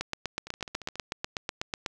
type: two click trains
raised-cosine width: 0.2 ms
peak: -24 / -13 dBFS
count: 8 / 16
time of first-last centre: 0.47-0.956 / 0.01-1.862 s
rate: 14.4 / 8.1 Hz
effects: none